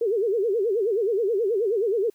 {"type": "tone with vibrato", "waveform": "sine", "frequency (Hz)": 425.7, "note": "G#4", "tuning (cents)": 43, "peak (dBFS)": -20, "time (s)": [0.01, 2.1], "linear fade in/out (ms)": 5, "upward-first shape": "sine", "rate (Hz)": 9.4, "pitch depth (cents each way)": 210, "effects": ["white hiss -65 dBFS RMS until 2.14 s"]}